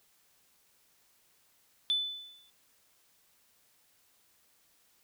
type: tone with exponential decay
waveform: sine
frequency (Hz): 3500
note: A7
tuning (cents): -10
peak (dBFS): -23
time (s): 1.9-2.5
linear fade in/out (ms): 0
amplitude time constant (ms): 130
effects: tanh soft clip ceiling -21 dBFS + white hiss -68 dBFS RMS until 5.03 s